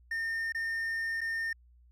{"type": "tone with dropouts", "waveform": "triangle", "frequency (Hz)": 1819, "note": "A#6", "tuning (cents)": -43, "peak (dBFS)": -29, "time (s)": [0.11, 1.53], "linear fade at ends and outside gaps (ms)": 5, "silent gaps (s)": [[0.523, 0.547], [1.208, 1.213]], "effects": ["added 60 Hz sine -57 dBFS peak until 1.91 s"]}